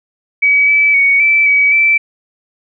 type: tone with pitch steps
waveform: sine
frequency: 2274 / 2302 / 2235 / 2321 / 2273 / 2327 Hz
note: C#7 / D7 / C#7 / D7 / C#7 / D7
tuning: +44 / -35 / +14 / -21 / +43 / -17 cents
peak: -7 dBFS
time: 0.42-1.98 s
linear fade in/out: 10 ms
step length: 260 ms
effects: none